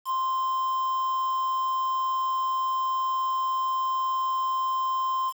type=tone with quantisation; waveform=triangle; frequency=1046.5 Hz; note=C6; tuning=in tune; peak=-22 dBFS; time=0.05-5.33 s; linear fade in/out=50 ms; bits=7; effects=none